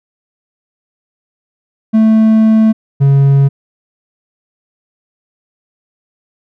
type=tone pair in turn; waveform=triangle; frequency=220 / 138.59 Hz; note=A3 / C#3; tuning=0 / 0 cents; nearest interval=minor sixth; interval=800 cents; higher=first; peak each=-3 dBFS; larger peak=neither; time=1.93-2.73 / 3-3.49 s; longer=first; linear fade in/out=20 ms; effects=none